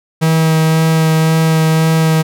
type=tone with vibrato; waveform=45% pulse; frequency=160 Hz; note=D#3; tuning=49 cents sharp; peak=-9 dBFS; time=0.21-2.23 s; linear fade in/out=20 ms; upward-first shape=sine; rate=1.9 Hz; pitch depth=11 cents each way; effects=none